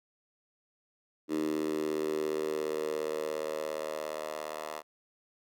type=tone with high-pass filter sweep; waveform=10% pulse; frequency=77.2 Hz; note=D#2; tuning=13 cents flat; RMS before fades=-34 dBFS; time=1.28-4.83 s; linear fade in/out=50 ms; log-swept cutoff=310 to 720 Hz; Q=4.5; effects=none

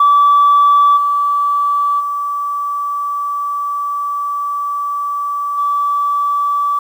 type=tone with level steps; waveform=sine; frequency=1154 Hz; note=D6; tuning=31 cents flat; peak=-5 / -11 / -16 / -12 dBFS; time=0-6.79 s; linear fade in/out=5 ms; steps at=0.96 / 1.99 / 5.57 s; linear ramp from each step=20 ms; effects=tanh soft clip ceiling -3 dBFS + 7-bit

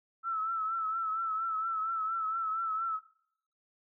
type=tone with vibrato; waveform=sine; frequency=1318.5 Hz; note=E6; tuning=in tune; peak=-30 dBFS; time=0.23-3 s; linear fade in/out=50 ms; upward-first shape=triangle; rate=4.3 Hz; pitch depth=60 cents each way; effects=noise-tail reverb RT60 0.7 s tail -21 dB re dry

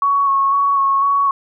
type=tone with vibrato; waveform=sine; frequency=1108.7 Hz; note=C#6; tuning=in tune; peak=-12 dBFS; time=0.02-1.31 s; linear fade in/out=2 ms; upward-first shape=square; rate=2 Hz; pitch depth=17 cents each way; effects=none

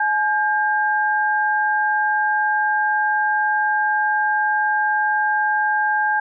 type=tone pair together; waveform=sine; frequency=849.1 / 1601 Hz; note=G#5 / G6; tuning=+38 / +36 cents; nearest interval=major seventh; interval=1098 cents; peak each=-19 dBFS; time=0-6.2 s; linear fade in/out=5 ms; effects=none

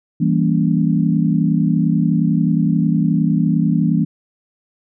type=chord; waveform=sine; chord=E diminished seventh; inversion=none; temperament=equal with one note detuned; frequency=164.81 / 196 / 233.1 / 283.7 Hz; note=E3 / G3 / Bb3 / Db4; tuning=0 / 0 / 0 / +40 cents; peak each=-16 / -19 / -19 / -21 dBFS; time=0.2-4.05 s; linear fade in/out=10 ms; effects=none

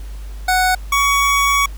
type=tone pair in turn; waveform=25% pulse; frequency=740 / 1124 Hz; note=F#5 / C#6; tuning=0 / +24 cents; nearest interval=perfect fifth; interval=724 cents; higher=second; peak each=-9 dBFS; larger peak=neither; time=0.48-0.75 / 0.92-1.66 s; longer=second; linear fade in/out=5 ms; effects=added 50 Hz sine -27 dBFS peak until 1.77 s + pink hiss -45 dBFS RMS until 1.77 s

